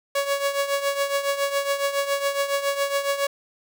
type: tone with tremolo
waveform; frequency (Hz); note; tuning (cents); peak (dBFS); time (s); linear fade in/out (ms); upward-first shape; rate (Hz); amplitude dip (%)
sawtooth; 560; C#5; +18; -15; 0.15-3.27; 5; triangle; 7.2; 75
effects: none